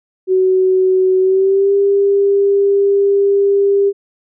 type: tone with pitch glide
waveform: sine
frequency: 374.3 to 398.9 Hz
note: F#4 to G4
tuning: +20 to +30 cents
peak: -9 dBFS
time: 0.27-3.93 s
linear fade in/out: 50 ms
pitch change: +110 cents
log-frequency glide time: 1.2-1.73 s
effects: none